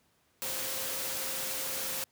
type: tone in noise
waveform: sine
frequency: 528 Hz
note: C5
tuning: 16 cents sharp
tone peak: -46 dBFS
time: 0.42-2.04 s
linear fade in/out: 0 ms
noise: white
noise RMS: -35 dBFS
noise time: 0.42-2.04 s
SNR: -14 dB
effects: pink hiss -70 dBFS RMS until 2.11 s + high-pass 80 Hz 12 dB/octave

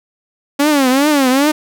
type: tone with vibrato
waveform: sawtooth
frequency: 277.3 Hz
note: C#4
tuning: 1 cent sharp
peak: -6 dBFS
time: 0.59-1.52 s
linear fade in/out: 10 ms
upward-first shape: triangle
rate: 2.5 Hz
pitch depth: 190 cents each way
effects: none

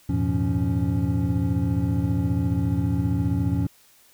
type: tone cluster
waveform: triangle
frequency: 84.6 / 103.5 / 118.3 / 172.6 / 278.7 Hz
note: E2 / G#2 / A#2 / F3 / C#4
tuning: +45 / -5 / +26 / -20 / +9 cents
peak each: -25 dBFS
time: 0.09-3.67 s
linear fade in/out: 5 ms
effects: white hiss -56 dBFS RMS until 4.13 s

